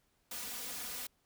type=noise with comb filter; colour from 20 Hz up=white; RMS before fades=-42 dBFS; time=0.31-1.07 s; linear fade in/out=5 ms; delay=4.1 ms; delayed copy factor=+1; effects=pink hiss -75 dBFS RMS until 1.25 s